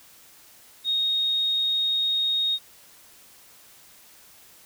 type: tone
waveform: sine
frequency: 3729 Hz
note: A#7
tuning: in tune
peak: -21 dBFS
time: 0.84-2.59 s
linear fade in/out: 50 ms
effects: white hiss -52 dBFS RMS until 4.65 s